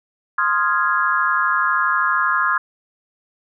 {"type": "chord", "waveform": "sine", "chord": "F minor seventh", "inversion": "second", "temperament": "equal", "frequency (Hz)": [1046.5, 1244.5, 1396.9, 1661.2], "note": ["C6", "Eb6", "F6", "Ab6"], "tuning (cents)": [0, 0, 0, 0], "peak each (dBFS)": -21, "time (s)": [0.38, 2.58], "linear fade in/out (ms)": 5, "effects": []}